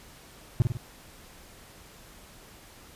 triangle tone with echo, 121.2 Hz, B2, 32 cents flat, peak -14 dBFS, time 0.6-0.62 s, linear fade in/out 0 ms, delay 50 ms, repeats 3, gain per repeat -5 dB, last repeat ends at 0.77 s, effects pink hiss -51 dBFS RMS until 2.95 s + resampled to 32000 Hz

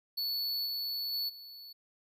square tone with level steps, 4435 Hz, C#8, in tune, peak -32 / -34 / -32 / -47 dBFS, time 0.17-1.73 s, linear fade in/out 10 ms, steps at 0.65 / 1.12 / 1.28 s, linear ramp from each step 20 ms, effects none

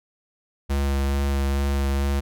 square tone with vibrato, 69.3 Hz, C#2, in tune, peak -21 dBFS, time 0.69-2.21 s, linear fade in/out 20 ms, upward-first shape sine, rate 2.3 Hz, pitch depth 14 cents each way, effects none

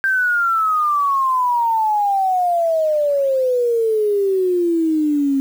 sine exponential sweep, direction down, 1580 to 269.3 Hz, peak -14 dBFS, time 0.04-5.4 s, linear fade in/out 0 ms, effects 7-bit

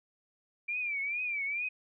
sine tone with vibrato, 2349 Hz, D7, in tune, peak -31 dBFS, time 0.68-1.69 s, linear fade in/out 10 ms, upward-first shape triangle, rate 2.3 Hz, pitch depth 130 cents each way, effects none

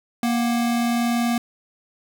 square tone pair together, 235.5 / 747 Hz, A#3 / F#5, +18 / +16 cents, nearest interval octave + minor sixth, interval 1998 cents, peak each -20 / -31 dBFS, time 0.23-1.38 s, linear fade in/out 2 ms, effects none

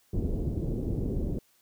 pink low-pass noise, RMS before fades -30 dBFS, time 0.13-1.39 s, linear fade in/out 5 ms, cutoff 410 Hz, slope 24 dB/octave, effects white hiss -66 dBFS RMS until 1.61 s

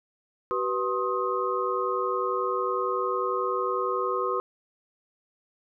sine tone cluster, 380.9 / 491.9 / 1063 / 1254 Hz, G4 / B4 / C6 / D#6, -50 / -7 / +27 / +13 cents, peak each -30 dBFS, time 0.51-4.4 s, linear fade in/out 0 ms, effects none

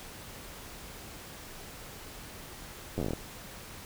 slowing click train, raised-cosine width 2 ms, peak -19 dBFS, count 10, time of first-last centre 2.98-3.134 s, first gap 10 ms, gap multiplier 1.13, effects pink hiss -46 dBFS RMS until 3.85 s

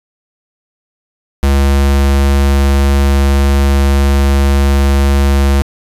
square tone, 69.3 Hz, C#2, in tune, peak -8 dBFS, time 1.43-5.62 s, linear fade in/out 0 ms, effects resampled to 32000 Hz + 7-bit

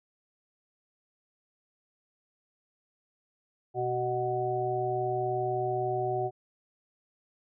harmonic tone with a mistuned harmonic, 123.47 Hz, B2, in tune, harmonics 1 / 3 / 5 / 6, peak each -36 / -31 / -36 / -31 dBFS, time 3.74-6.31 s, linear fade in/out 50 ms, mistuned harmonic 3, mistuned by +29 cents, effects none

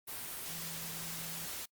sine tone in noise, 164.81 Hz, E3, in tune, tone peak -49 dBFS, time 0.48-1.46 s, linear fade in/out 20 ms, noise white, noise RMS -42 dBFS, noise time 0.07-1.66 s, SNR -10 dB, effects noise-tail reverb RT60 0.1 s tail -24 dB re dry + Opus 32 kbps

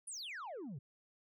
sine exponential sweep, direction down, 10310 to 120 Hz, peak -40 dBFS, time 0.07-0.79 s, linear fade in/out 10 ms, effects tanh soft clip ceiling -42 dBFS

